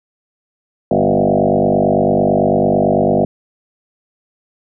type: tone with frequency modulation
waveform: sine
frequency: 428.3 Hz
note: A4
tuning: 47 cents flat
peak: -10 dBFS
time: 0.91-3.25 s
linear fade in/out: 2 ms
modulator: 49 Hz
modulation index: 5.7
effects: none